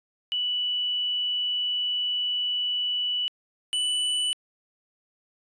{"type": "tone pair in turn", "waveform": ["sine", "square"], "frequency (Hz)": [2960, 2976], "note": ["F#7", "F#7"], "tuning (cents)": [0, 9], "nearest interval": "unison", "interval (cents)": 9, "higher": "second", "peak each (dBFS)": -24, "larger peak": "neither", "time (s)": [[0.32, 3.28], [3.73, 4.33]], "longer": "first", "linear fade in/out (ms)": 0, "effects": ["resampled to 22050 Hz"]}